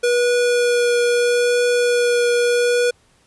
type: tone with vibrato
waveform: square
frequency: 483.5 Hz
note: B4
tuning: 37 cents flat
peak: -15 dBFS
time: 0.03-2.91 s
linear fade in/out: 10 ms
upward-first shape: triangle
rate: 0.77 Hz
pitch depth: 12 cents each way
effects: pink hiss -57 dBFS RMS until 3.26 s + resampled to 24000 Hz